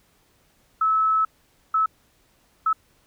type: tone bursts at uneven times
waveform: sine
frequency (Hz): 1300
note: E6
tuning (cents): -24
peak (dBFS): -17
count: 3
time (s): 0.81-1.25 / 1.74-1.86 / 2.66-2.73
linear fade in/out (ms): 5
effects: pink hiss -62 dBFS RMS until 3.06 s